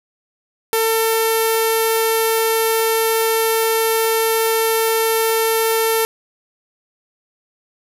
sawtooth tone with low-pass filter, 448.8 Hz, A4, 34 cents sharp, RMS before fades -17 dBFS, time 0.73-6.05 s, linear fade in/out 0 ms, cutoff 12000 Hz, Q 6, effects 7-bit

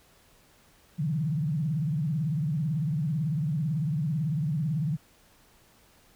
sine tone with vibrato, 152.6 Hz, D#3, 33 cents flat, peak -25 dBFS, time 0.98-4.97 s, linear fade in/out 20 ms, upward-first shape triangle, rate 18 Hz, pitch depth 260 cents each way, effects pink hiss -60 dBFS RMS until 6.15 s

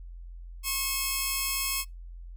5% pulse tone pair together, 1085.2 / 2581 Hz, C#6 / E7, -37 / -37 cents, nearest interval octave + minor third, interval 1500 cents, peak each -19 / -21 dBFS, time 0.63-1.85 s, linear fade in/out 50 ms, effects noise-tail reverb RT60 0.2 s tail -26 dB re dry + added 43 Hz sine -40 dBFS peak until 2.36 s

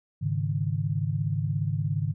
sine chord, Ab suspended fourth, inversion none, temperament equal, 103.83 / 138.59 / 155.56 Hz, Ab2 / Db3 / Eb3, 0 / 0 / 0 cents, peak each -29 dBFS, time 0.21-2.14 s, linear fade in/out 20 ms, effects none

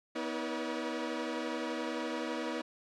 sawtooth tone cluster, 247 / 319.4 / 482.2 / 569 Hz, B3 / D#4 / B4 / C#5, 0 / +45 / -41 / +45 cents, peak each -36 / -34 / -37 / -38 dBFS, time 0.15-2.62 s, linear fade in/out 10 ms, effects low-pass 5000 Hz 12 dB/octave

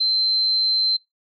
sine tone, 4103 Hz, C8, 35 cents flat, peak -17 dBFS, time 0-0.97 s, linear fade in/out 10 ms, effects noise-tail reverb RT60 0.2 s tail -26 dB re dry

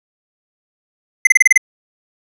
square tone bursts, 2056 Hz, C7, 31 cents flat, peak -5 dBFS, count 7, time 1.25-1.577 s, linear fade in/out 5 ms, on 21 ms, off 30 ms, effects low-pass 10000 Hz 12 dB/octave

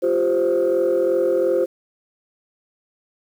sine chord, F suspended second, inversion none, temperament equal, 349.2 / 392 / 523.3 Hz, F4 / G4 / C5, 0 / 0 / 0 cents, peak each -20 / -21 / -17 dBFS, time 0.02-1.66 s, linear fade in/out 20 ms, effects tanh soft clip ceiling -11 dBFS + 8-bit

